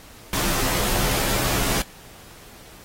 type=noise with comb filter; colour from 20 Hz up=pink; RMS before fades=-23 dBFS; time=0.33-1.82 s; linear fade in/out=2 ms; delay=13 ms; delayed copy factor=-0.75; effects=pink hiss -46 dBFS RMS until 2.84 s + AAC 48 kbps